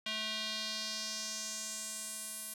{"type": "tone with band-pass filter sweep", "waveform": "square", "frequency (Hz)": 217.1, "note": "A3", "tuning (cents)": -23, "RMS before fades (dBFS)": -40, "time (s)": [0.06, 2.54], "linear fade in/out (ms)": 5, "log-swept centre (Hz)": [3200, 11000], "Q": 2.4, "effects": []}